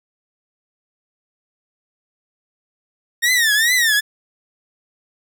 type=tone with vibrato; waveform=sawtooth; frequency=1838 Hz; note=A#6; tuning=25 cents flat; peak=-10 dBFS; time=3.22-4.01 s; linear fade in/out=20 ms; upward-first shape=triangle; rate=2.4 Hz; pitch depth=190 cents each way; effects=none